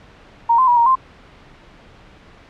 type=tone with pitch steps; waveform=sine; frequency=931 / 1034 / 964 / 937 / 1046 Hz; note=A#5 / C6 / B5 / A#5 / C6; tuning=-2 / -21 / -42 / +9 / -1 cents; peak=-10 dBFS; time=0.49-0.955 s; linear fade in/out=10 ms; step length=93 ms; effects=pink hiss -45 dBFS RMS until 2.49 s + low-pass 3000 Hz 12 dB/octave

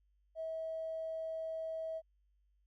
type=tone with tanh clipping; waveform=triangle; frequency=645 Hz; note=E5; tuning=38 cents flat; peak=-37 dBFS; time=0.35-2.02 s; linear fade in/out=50 ms; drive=2 dB; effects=added 50 Hz sine -70 dBFS peak until 2.66 s

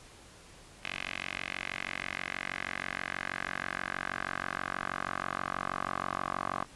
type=tone with band-pass filter sweep; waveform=10% pulse; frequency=46.25 Hz; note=F#1; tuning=in tune; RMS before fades=-37 dBFS; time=0.83-6.65 s; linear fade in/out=20 ms; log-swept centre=2500 to 1100 Hz; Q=2.7; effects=pink hiss -54 dBFS RMS until 6.75 s + resampled to 24000 Hz

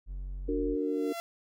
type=tone; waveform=triangle; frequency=46.25 Hz; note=F#1; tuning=in tune; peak=-33 dBFS; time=0.06-0.77 s; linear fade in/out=50 ms
type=chord; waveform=sine; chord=D augmented; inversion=none; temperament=just; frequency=293.7 / 367.1 / 458.9 Hz; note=D4 / F#4 / A#4; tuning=0 / -14 / -27 cents; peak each=-31 / -35 / -32 dBFS; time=0.48-1.13 s; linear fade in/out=10 ms
type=tone with exponential growth; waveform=sawtooth; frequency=680 Hz; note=F5; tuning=46 cents flat; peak=-30 dBFS; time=0.74-1.2 s; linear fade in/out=0 ms; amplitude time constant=98 ms
effects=none

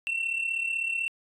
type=tone pair together; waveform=sine; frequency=2697 / 2733 Hz; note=E7 / F7; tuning=+39 / -38 cents; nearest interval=unison; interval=23 cents; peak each=-26 / -30 dBFS; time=0.07-1.08 s; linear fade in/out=0 ms; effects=tanh soft clip ceiling -24 dBFS

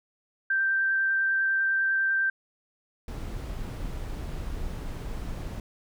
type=tone with vibrato; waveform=sine; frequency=1568 Hz; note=G6; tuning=in tune; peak=-22 dBFS; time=0.5-2.3 s; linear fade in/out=5 ms; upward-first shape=triangle; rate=10 Hz; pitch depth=10 cents each way
type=noise; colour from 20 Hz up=brown; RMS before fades=-34 dBFS; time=3.08-5.6 s; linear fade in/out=2 ms
effects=none

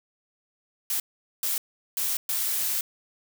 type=noise bursts at uneven times; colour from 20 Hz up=blue; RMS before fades=-27 dBFS; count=4; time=0.9-1 / 1.43-1.58 / 1.97-2.17 / 2.29-2.81 s; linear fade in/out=2 ms; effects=none

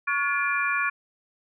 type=tone cluster; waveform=sine; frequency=1119 / 1432 / 1719 / 2390 Hz; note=C#6 / F6 / A6 / D7; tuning=+16 / +43 / -41 / +30 cents; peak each=-28 dBFS; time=0.07-0.9 s; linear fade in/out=10 ms; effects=none

